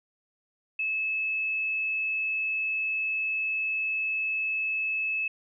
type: tone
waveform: sine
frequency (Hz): 2600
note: E7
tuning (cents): -24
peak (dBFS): -26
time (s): 0.79-5.28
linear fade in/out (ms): 5
effects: none